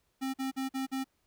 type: tone bursts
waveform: square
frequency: 265.7 Hz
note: C4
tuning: 27 cents sharp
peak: -32 dBFS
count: 5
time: 0.21-1.044 s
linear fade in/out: 20 ms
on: 130 ms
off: 46 ms
effects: pink hiss -75 dBFS RMS until 1.26 s